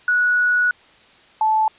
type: tone pair in turn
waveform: sine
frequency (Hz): 1466 / 871.7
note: F#6 / A5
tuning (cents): -16 / -16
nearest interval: major sixth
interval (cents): 900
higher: first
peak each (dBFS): -14 / -14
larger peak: neither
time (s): 0.08-0.71 / 1.41-1.68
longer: first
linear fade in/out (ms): 2
effects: white hiss -50 dBFS RMS until 1.78 s + resampled to 8000 Hz